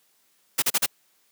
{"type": "noise bursts", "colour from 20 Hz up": "white", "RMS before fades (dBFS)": -21, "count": 4, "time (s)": [0.58, 0.863], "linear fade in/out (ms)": 10, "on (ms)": 43, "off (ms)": 37, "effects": ["white hiss -65 dBFS RMS until 1.31 s", "high-pass 150 Hz 12 dB/octave"]}